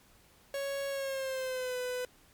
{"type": "tone with pitch glide", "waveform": "45% pulse", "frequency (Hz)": [554.4, 499.7], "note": ["C#5", "B4"], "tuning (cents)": [0, 20], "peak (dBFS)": -33, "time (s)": [0.54, 2.05], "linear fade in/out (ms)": 2, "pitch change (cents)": -180, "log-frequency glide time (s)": [0.89, 1.77], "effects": ["pink hiss -62 dBFS RMS until 2.33 s", "MP3 96 kbps"]}